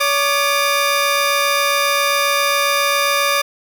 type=tone pair together; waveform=15% pulse; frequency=566.3 / 1200 Hz; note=C#5 / D6; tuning=+37 / +37 cents; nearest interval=octave + minor second; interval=1300 cents; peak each=-11 dBFS; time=0-3.42 s; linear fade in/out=10 ms; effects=none